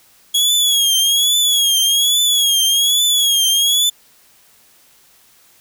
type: tone with vibrato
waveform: sawtooth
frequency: 3322 Hz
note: G#7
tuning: in tune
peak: -9 dBFS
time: 0.34-3.9 s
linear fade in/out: 10 ms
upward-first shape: triangle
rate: 1.2 Hz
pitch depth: 100 cents each way
effects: white hiss -51 dBFS RMS until 5.6 s